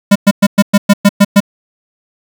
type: tone bursts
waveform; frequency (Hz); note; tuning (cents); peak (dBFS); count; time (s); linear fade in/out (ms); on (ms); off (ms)
square; 201.8; G#3; -49; -3; 9; 0.11-1.404; 10; 46; 110
effects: 7-bit